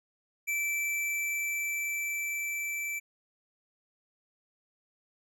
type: tone with level ramp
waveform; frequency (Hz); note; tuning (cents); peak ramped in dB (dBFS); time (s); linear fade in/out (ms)
square; 2327; D7; -17; -29 to -33; 0.47-3; 20
effects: none